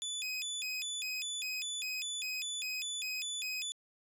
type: tone with vibrato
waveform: 25% pulse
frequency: 2960 Hz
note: F#7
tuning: in tune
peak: -32 dBFS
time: 0.02-3.72 s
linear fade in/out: 0 ms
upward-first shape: square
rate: 2.5 Hz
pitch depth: 280 cents each way
effects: resampled to 32000 Hz